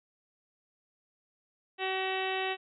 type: harmonic tone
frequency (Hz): 379.1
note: F#4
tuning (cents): +42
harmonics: 1 / 2 / 3 / 4 / 5 / 6 / 7 / 8 / 9 / 10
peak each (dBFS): -35 / -35 / -43 / -44 / -38 / -44 / -38 / -41 / -48 / -45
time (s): 1.78-2.57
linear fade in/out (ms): 50
effects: none